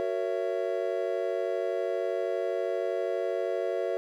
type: chord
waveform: triangle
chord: F# dominant seventh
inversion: none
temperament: just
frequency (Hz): 370 / 462.5 / 555 / 666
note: F#4 / A#4 / C#5 / E5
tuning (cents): 0 / -14 / +2 / +18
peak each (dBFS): -31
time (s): 0-3.97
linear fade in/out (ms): 0
effects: none